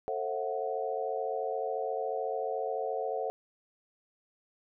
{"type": "chord", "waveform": "sine", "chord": "F# half-diminished seventh", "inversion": "first", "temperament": "just", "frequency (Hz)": [444, 532.8, 666, 740], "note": ["A4", "C5", "E5", "F#5"], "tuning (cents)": [16, 31, 18, 0], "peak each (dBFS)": [-35, -36, -38, -36], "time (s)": [0.08, 3.3], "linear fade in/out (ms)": 0, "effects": []}